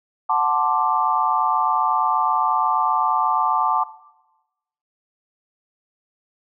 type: chord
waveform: sine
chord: D dominant seventh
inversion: first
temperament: equal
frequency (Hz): 740 / 880 / 1046.5 / 1174.7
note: F#5 / A5 / C6 / D6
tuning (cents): 0 / 0 / 0 / 0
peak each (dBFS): -24 / -20 / -24 / -21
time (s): 0.29-3.84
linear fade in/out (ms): 10
effects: noise-tail reverb RT60 1.0 s tail -17 dB re dry